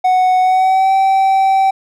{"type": "tone with pitch glide", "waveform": "triangle", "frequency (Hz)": [740, 772.3], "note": ["F#5", "G5"], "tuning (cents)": [0, -26], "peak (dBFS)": -7, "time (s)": [0.04, 1.71], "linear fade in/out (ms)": 10, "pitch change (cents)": 74, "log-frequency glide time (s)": [0.41, 0.93], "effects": []}